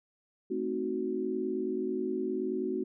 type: chord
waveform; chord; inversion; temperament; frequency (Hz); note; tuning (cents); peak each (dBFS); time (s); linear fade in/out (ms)
sine; A diminished seventh; none; equal; 220 / 261.6 / 311.1 / 370; A3 / C4 / Eb4 / Gb4; 0 / 0 / 0 / 0; -38 / -36 / -38 / -32; 0.5-2.84; 10
effects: none